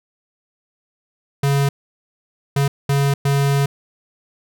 square tone bursts at uneven times, 140 Hz, C#3, 18 cents sharp, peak -15 dBFS, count 4, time 1.43-1.69 / 2.56-2.68 / 2.89-3.14 / 3.25-3.66 s, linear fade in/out 5 ms, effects none

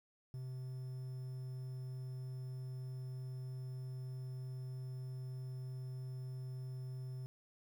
triangle tone with quantisation, 128.8 Hz, C3, 27 cents flat, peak -40 dBFS, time 0.34-7.26 s, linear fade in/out 0 ms, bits 11, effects none

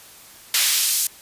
pink noise with high-pass filter sweep, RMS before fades -19 dBFS, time 0.54-1.07 s, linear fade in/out 2 ms, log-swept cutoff 2300 to 6800 Hz, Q 0.78, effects white hiss -45 dBFS RMS until 1.21 s + resampled to 32000 Hz

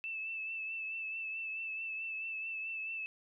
sine tone with vibrato, 2637 Hz, E7, in tune, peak -37 dBFS, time 0.04-3.06 s, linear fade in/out 0 ms, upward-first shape triangle, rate 4.6 Hz, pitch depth 35 cents each way, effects none

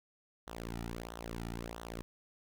sawtooth tone with flanger, 57.6 Hz, A#1, 20 cents flat, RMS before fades -43 dBFS, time 0.47-2.02 s, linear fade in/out 0 ms, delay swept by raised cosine 0.41 to 1.91 ms, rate 1.5 Hz, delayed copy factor -0.8, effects none

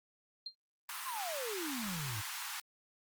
sine tone with exponential decay, 4186 Hz, C8, in tune, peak -36 dBFS, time 0.46-0.55 s, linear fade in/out 5 ms, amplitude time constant 18 ms
pink high-pass noise, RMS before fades -42 dBFS, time 0.89-2.6 s, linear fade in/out 2 ms, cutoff 880 Hz, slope 48 dB/octave
triangle exponential sweep, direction down, 1108.7 to 98 Hz, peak -37 dBFS, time 1.05-2.22 s, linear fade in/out 20 ms
effects Opus 32 kbps

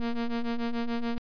square ring-modulated tone, 116.54 Hz, A#2, in tune, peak -25 dBFS, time 0-1.18 s, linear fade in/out 0 ms, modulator 120 Hz, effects resampled to 11025 Hz

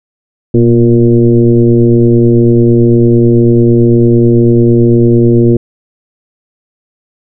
sine tone with frequency modulation, 236.5 Hz, A#3, 25 cents sharp, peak -3 dBFS, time 0.54-5.57 s, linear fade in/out 5 ms, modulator 116 Hz, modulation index 1.5, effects none

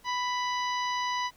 harmonic tone, 990 Hz, B5, 4 cents sharp, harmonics 1 / 2 / 3 / 4 / 5 / 6, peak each -29 / -35 / -39 / -41 / -43 / -45 dBFS, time 0.04-1.31 s, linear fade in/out 50 ms, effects pink hiss -60 dBFS RMS until 1.36 s

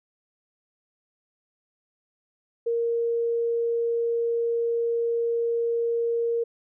sine tone, 466.2 Hz, A#4, in tune, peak -22 dBFS, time 2.66-6.44 s, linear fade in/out 10 ms, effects none

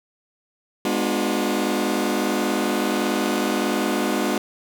sawtooth chord, G# diminished seventh, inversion none, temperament just, 207.7 / 249.2 / 299 / 358.8 Hz, G#3 / B3 / D4 / F4, 0 / +16 / +31 / +47 cents, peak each -22 dBFS, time 0.85-4.38 s, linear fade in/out 2 ms, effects none

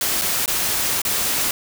white noise with dropouts, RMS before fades -21 dBFS, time 0.01-1.51 s, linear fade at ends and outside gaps 2 ms, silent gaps 0.214-0.218 / 0.46-0.478 / 1.018-1.05 s, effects none

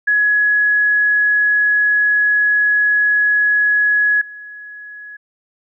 sine tone with level steps, 1682 Hz, G#6, 22 cents sharp, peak -11 / -31 dBFS, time 0.07-5.17 s, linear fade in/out 10 ms, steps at 4.21 s, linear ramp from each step 5 ms, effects none

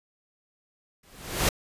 pink noise with exponential growth, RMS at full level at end -20 dBFS, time 1.03-1.49 s, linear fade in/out 5 ms, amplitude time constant 100 ms, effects resampled to 32000 Hz

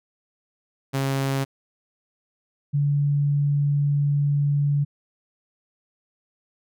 sawtooth / sine tone pair in turn, 136 / 143.75 Hz, C#3 / D3, -33 / -37 cents, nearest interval minor second, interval 96 cents, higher second, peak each -18 dBFS, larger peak neither, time 0.93-1.45 / 2.73-4.85 s, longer second, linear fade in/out 20 ms, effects none

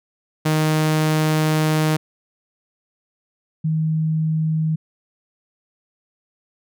sawtooth / sine tone pair in turn, 155.56 / 158.01 Hz, D#3 / D#3, 0 / +27 cents, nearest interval unison, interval 27 cents, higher second, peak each -12 / -17 dBFS, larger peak first, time 0.45-1.97 / 3.64-4.76 s, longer first, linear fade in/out 10 ms, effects none

